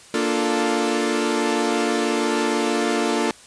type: chord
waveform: sawtooth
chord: Bb major seventh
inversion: none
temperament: equal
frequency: 233.1 / 293.7 / 349.2 / 440 Hz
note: Bb3 / D4 / F4 / A4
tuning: 0 / 0 / 0 / 0 cents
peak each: -21 dBFS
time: 0.14-3.31 s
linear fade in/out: 2 ms
effects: white hiss -46 dBFS RMS until 3.46 s + resampled to 22050 Hz